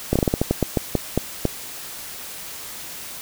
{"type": "slowing click train", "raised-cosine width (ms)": 2, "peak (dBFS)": -4, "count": 13, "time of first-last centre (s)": [0.13, 1.453], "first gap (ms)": 26, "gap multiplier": 1.24, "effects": ["white hiss -35 dBFS RMS until 3.21 s"]}